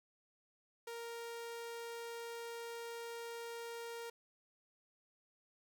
sawtooth tone, 466.2 Hz, A#4, in tune, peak -40 dBFS, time 0.87-4.1 s, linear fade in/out 5 ms, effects none

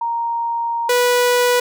sine / sawtooth tone pair in turn, 932.3 / 490.5 Hz, A#5 / B4, 0 / -12 cents, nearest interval major seventh, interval 1112 cents, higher first, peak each -18 / -9 dBFS, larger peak second, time 0.01-0.89 / 0.89-1.6 s, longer first, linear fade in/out 5 ms, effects none

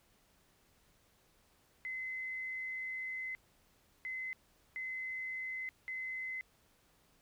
sine tone bursts at uneven times, 2046 Hz, C7, 39 cents flat, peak -38 dBFS, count 4, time 1.85-3.35 / 4.05-4.33 / 4.76-5.69 / 5.88-6.41 s, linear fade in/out 0 ms, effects pink hiss -70 dBFS RMS until 7.21 s

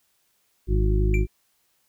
harmonic tone, 51.7 Hz, G#1, 7 cents flat, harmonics 1 / 2 / 3 / 4 / 6 / 7, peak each -19 / -26 / -31 / -34 / -36 / -28 dBFS, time 0.67-1.27 s, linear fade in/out 50 ms
triangle tone with exponential decay, 2354 Hz, D7, 3 cents sharp, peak -23 dBFS, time 1.14-1.28 s, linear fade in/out 1 ms, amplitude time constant 30 ms
effects white hiss -68 dBFS RMS until 1.88 s

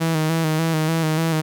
sawtooth tone with vibrato, 160 Hz, D#3, 49 cents sharp, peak -14 dBFS, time 0-1.42 s, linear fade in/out 20 ms, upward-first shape square, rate 3.4 Hz, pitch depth 38 cents each way, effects none

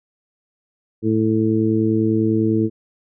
harmonic tone, 110 Hz, A2, in tune, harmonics 1 / 2 / 3 / 4, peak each -22 / -20 / -18 / -24 dBFS, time 1.02-2.7 s, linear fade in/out 50 ms, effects none

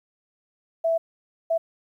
sine tone bursts at uneven times, 659.3 Hz, E5, in tune, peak -19 dBFS, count 2, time 0.84-0.98 / 1.5-1.58 s, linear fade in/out 10 ms, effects 10-bit

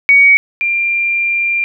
sine tone pair in turn, 2249 / 2383 Hz, C#7 / D7, +24 / +25 cents, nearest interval minor second, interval 101 cents, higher second, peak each -4 / -12 dBFS, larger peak first, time 0.09-0.37 / 0.61-1.64 s, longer second, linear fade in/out 0 ms, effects none

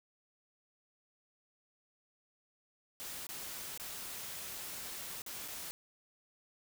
white noise with dropouts, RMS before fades -44 dBFS, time 3-5.71 s, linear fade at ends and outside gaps 0 ms, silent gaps 3.268-3.29 / 3.776-3.798 / 5.219-5.263 / 5.478-5.483 s, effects none

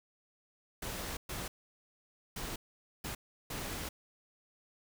pink noise bursts at uneven times, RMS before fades -40 dBFS, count 5, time 0.82-1.17 / 1.29-1.48 / 2.36-2.56 / 3.04-3.15 / 3.5-3.89 s, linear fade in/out 5 ms, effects none

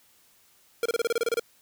square tone bursts, 465.8 Hz, A#4, 1 cent flat, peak -23 dBFS, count 11, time 0.83-1.396 s, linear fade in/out 2 ms, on 26 ms, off 28 ms, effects white hiss -61 dBFS RMS until 1.61 s

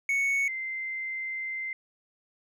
triangle / sine tone pair in turn, 2217 / 2080 Hz, C#7 / C7, 0 / -11 cents, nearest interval minor second, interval 111 cents, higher first, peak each -22 / -31 dBFS, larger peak first, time 0.09-0.48 / 0.48-1.73 s, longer second, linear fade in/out 2 ms, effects none

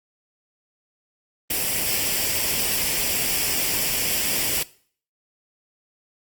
white noise with comb filter, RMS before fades -23 dBFS, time 1.5-4.63 s, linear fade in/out 5 ms, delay 0.38 ms, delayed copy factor +0.55, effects noise-tail reverb RT60 0.5 s tail -20 dB re dry + Opus 24 kbps

